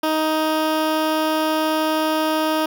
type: tone with notch filter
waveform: 15% pulse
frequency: 312.9 Hz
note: D#4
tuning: 10 cents sharp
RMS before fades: -20 dBFS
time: 0.03-2.66 s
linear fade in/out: 5 ms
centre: 7700 Hz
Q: 1.5
effects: none